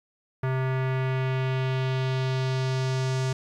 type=tone with low-pass filter sweep; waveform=square; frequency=130.81 Hz; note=C3; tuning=in tune; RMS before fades=-26 dBFS; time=0.43-3.33 s; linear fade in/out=5 ms; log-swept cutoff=1700 to 6800 Hz; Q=1.5; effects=10-bit